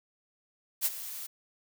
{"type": "noise with ADSR envelope", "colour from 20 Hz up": "blue", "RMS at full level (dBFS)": -26, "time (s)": [0.81, 1.27], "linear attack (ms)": 43, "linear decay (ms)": 39, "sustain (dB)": -14, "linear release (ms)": 12, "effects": []}